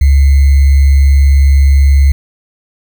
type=tone with sample-and-hold; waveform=sine; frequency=69.3 Hz; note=C#2; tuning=in tune; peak=-3 dBFS; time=0.01-2.12 s; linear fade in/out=5 ms; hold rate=2100 Hz; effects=none